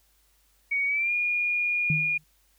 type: tone with pitch glide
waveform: sine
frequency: 2243 to 2432 Hz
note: C#7 to D#7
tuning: +20 to -40 cents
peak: -23 dBFS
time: 0.71-2.18 s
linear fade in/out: 10 ms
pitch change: +140 cents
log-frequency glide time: 0.87-1.13 s
type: tone with exponential decay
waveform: sine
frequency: 154.5 Hz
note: D#3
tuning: 12 cents flat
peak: -21 dBFS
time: 1.9-2.24 s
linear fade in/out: 2 ms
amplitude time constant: 73 ms
effects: added 50 Hz sine -66 dBFS peak until 2.58 s + white hiss -66 dBFS RMS until 2.58 s